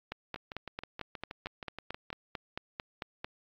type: two click trains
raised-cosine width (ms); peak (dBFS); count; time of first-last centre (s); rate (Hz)
0.3; -20 / -24; 15 / 12; 0.12-3.245 / 0.36-2.103; 4.48 / 6.31
effects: low-pass 5000 Hz 12 dB/octave + AAC 64 kbps